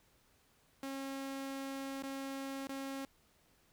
sawtooth tone with dropouts, 271.6 Hz, C#4, 35 cents flat, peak -36 dBFS, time 0.83-3.05 s, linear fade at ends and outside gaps 2 ms, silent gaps 2.025-2.035 / 2.671-2.692 s, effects pink hiss -70 dBFS RMS until 3.72 s

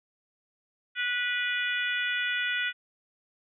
harmonic tone, 490 Hz, B4, 14 cents flat, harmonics 3 / 4 / 5 / 6 / 7, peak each -30 / -32 / -34 / -36 / -37 dBFS, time 0.95-2.73 s, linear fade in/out 50 ms, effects none

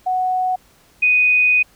sine tone pair in turn, 740 / 2489 Hz, F#5 / D#7, 0 / 0 cents, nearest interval octave + major sixth, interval 2100 cents, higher second, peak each -16 / -11 dBFS, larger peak second, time 0.06-0.56 / 1.02-1.63 s, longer second, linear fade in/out 10 ms, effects pink hiss -53 dBFS RMS until 1.75 s

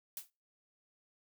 blue noise with exponential decay, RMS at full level -38 dBFS, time 0.17-0.3 s, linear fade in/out 1 ms, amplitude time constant 27 ms, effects noise-tail reverb RT60 0.3 s tail -25 dB re dry

